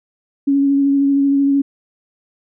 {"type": "tone with vibrato", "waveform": "sine", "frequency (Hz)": 278.4, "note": "C#4", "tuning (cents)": 8, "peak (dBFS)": -11, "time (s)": [0.47, 1.62], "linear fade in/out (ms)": 10, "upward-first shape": "sine", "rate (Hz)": 13, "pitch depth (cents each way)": 16, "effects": []}